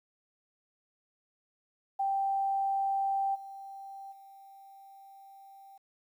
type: tone with level steps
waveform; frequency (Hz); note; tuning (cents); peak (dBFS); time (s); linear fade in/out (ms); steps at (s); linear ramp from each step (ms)
sine; 784; G5; 0; -27 / -42 / -50; 1.99-5.78; 10; 3.34 / 4.11; 20
effects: 11-bit